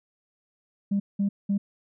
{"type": "tone bursts at uneven times", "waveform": "sine", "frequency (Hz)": 199.9, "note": "G3", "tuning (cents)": 34, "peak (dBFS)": -20, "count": 3, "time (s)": [[0.91, 1], [1.19, 1.29], [1.49, 1.58]], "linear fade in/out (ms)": 10, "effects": ["tanh soft clip ceiling -18 dBFS"]}